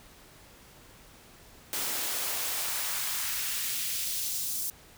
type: noise with high-pass filter sweep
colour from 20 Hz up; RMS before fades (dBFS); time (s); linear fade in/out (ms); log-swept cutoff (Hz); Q
white; -32; 1.73-4.7; 0; 210 to 6600; 0.9
effects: pink hiss -54 dBFS RMS until 4.97 s